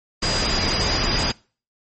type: tone in noise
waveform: sine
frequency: 4885 Hz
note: D#8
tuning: 33 cents flat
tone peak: -24 dBFS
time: 0.22-1.32 s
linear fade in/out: 10 ms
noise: pink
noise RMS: -22 dBFS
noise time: 0.22-1.32 s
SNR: -5 dB
effects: noise-tail reverb RT60 0.4 s tail -24 dB re dry + MP3 32 kbps